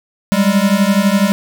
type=beating tone pair; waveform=square; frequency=193.3 / 205.3 Hz; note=G3 / G#3; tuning=-24 / -20 cents; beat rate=12 Hz; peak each=-14 dBFS; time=0.32-1.32 s; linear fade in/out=0 ms; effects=none